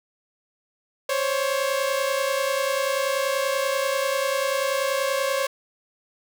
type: tone pair together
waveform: sawtooth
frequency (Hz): 529.7 / 560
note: C5 / C#5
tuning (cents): +21 / +18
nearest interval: minor second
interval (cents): 97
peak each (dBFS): -21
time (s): 1.09-5.47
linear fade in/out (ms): 5
effects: none